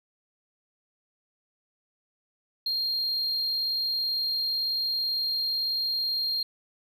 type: tone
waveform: sine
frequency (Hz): 4213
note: C8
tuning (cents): +11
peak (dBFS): -23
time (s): 2.66-6.43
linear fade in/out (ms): 5
effects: tanh soft clip ceiling -24 dBFS